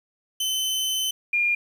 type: tone pair in turn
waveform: sawtooth / sine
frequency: 3052 / 2411 Hz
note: G7 / D7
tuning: -47 / +45 cents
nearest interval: major third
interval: 408 cents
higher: first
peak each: -20 / -19 dBFS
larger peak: second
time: 0.4-1.11 / 1.33-1.55 s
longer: first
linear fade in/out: 5 ms
effects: 9-bit